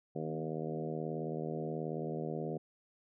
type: harmonic tone with a mistuned harmonic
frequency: 78.6 Hz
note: D#2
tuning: 18 cents sharp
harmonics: 2 / 3 / 4 / 5 / 6 / 7 / 8 / 9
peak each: -40 / -44 / -45 / -42 / -43 / -46 / -49 / -48 dBFS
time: 0.15-2.58 s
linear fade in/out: 10 ms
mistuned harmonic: 3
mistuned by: +17 cents
effects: none